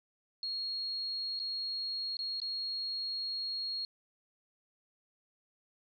sine tone with dropouts, 4290 Hz, C8, 42 cents sharp, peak -34 dBFS, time 0.43-3.85 s, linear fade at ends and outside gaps 1 ms, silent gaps 1.392-1.399 / 2.169-2.19 / 2.401-2.417 s, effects none

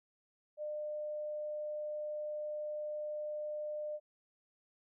sine tone, 602 Hz, D5, 43 cents sharp, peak -37 dBFS, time 0.57-4 s, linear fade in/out 50 ms, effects none

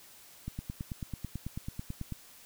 click train, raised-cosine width 5 ms, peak -24 dBFS, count 16, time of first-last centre 0.48-2.123 s, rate 9.13 Hz, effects white hiss -55 dBFS RMS until 2.45 s

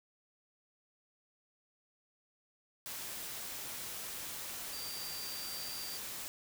sine tone in noise, 4699 Hz, D8, in tune, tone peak -44 dBFS, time 4.73-5.97 s, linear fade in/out 0 ms, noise white, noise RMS -43 dBFS, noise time 2.86-6.28 s, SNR -4 dB, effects none

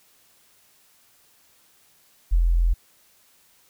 sine tone with ADSR envelope, 42.65 Hz, F1, 40 cents flat, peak -14 dBFS, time 2.31-2.74 s, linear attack 22 ms, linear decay 85 ms, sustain -2 dB, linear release 13 ms, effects white hiss -59 dBFS RMS until 3.69 s

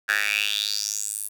10% pulse tone with high-pass filter sweep, 103.83 Hz, G#2, in tune, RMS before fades -26 dBFS, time 0.08-1.29 s, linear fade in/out 20 ms, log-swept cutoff 1600 to 11000 Hz, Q 5.3, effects none

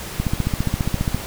click train, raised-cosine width 5 ms, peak -7 dBFS, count 15, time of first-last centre 0.2-1.146 s, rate 14.8 Hz, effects pink hiss -32 dBFS RMS until 1.26 s

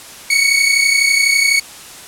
sawtooth tone pair together, 2209 / 2241 Hz, C#7 / C#7, -7 / +18 cents, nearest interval unison, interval 25 cents, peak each -10 dBFS, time 0.3-1.6 s, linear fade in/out 5 ms, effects white hiss -35 dBFS RMS until 2.07 s + low-pass 11000 Hz 12 dB/octave

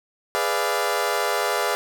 20% pulse chord, G# diminished seventh, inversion none, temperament equal with one note detuned, 415.3 / 493.9 / 587.3 / 690 Hz, G#4 / B4 / D5 / F5, 0 / 0 / 0 / -21 cents, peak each -22 dBFS, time 0.35-1.75 s, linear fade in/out 0 ms, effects none

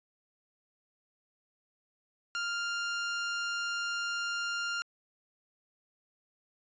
sawtooth tone, 1398 Hz, F6, 1 cent sharp, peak -28 dBFS, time 2.35-4.82 s, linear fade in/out 0 ms, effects resampled to 16000 Hz

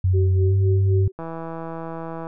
sine tone with pitch glide, 92.5 to 97.6 Hz, F#2 to G2, 0 to -7 cents, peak -15 dBFS, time 0.04-1.08 s, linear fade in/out 5 ms, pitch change +93 cents, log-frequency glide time 0.44-0.53 s
sine tone with tremolo, 379.7 Hz, F#4, 45 cents sharp, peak -22 dBFS, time 0.13-1.12 s, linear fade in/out 20 ms, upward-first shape sine, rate 3.9 Hz, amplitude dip 80%
click train, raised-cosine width 1 ms, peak -19 dBFS, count 178, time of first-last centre 1.19-2.269 s, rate 164 Hz
effects none

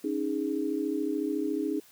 sine chord, C# suspended second, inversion none, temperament equal with one note detuned, 277.2 / 311.1 / 413.6 Hz, C#4 / D#4 / G#4, 0 / 0 / -7 cents, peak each -32 / -30 / -33 dBFS, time 0.04-1.8 s, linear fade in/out 5 ms, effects white hiss -57 dBFS RMS until 1.91 s + high-pass 100 Hz 12 dB/octave

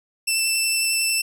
15% pulse tone with vibrato, 2665 Hz, E7, 18 cents sharp, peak -12 dBFS, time 0.27-1.22 s, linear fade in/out 10 ms, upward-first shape sine, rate 11 Hz, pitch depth 12 cents each way, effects none

